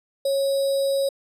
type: tone with sample-and-hold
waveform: sine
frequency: 549 Hz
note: C#5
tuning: 17 cents flat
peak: -19 dBFS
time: 0.25-1.09 s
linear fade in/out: 5 ms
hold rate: 4410 Hz
effects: resampled to 32000 Hz